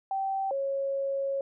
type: tone pair in turn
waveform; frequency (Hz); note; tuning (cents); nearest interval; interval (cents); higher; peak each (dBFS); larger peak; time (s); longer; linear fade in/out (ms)
sine; 776 / 548.7; G5 / C#5; -18 / -18; tritone; 600; first; -27 / -27; neither; 0.11-0.51 / 0.51-1.41; second; 2
effects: none